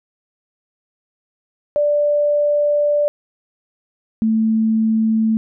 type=tone pair in turn; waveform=sine; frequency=587.3 / 221.3 Hz; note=D5 / A3; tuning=0 / +10 cents; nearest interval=octave + perfect fourth; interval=1690 cents; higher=first; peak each=-13 dBFS; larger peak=neither; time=1.76-3.08 / 4.22-5.37 s; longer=first; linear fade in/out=0 ms; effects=none